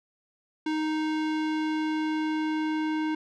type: tone with low-pass filter sweep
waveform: square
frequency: 311.1 Hz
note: D#4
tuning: in tune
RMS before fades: -28 dBFS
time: 0.66-3.15 s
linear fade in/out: 5 ms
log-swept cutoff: 4000 to 2600 Hz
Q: 0.82
effects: none